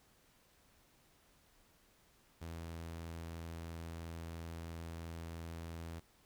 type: tone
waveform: sawtooth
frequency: 83 Hz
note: E2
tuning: 12 cents sharp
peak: -40 dBFS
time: 2.41-6 s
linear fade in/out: 10 ms
effects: pink hiss -69 dBFS RMS until 6.25 s